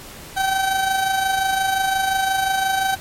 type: tone with amplitude modulation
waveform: 30% pulse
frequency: 770 Hz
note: G5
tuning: 31 cents flat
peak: -13 dBFS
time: 0.36-2.96 s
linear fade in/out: 20 ms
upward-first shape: sine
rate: 25.7 Hz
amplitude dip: 45%
effects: pink hiss -38 dBFS RMS until 3 s + MP3 64 kbps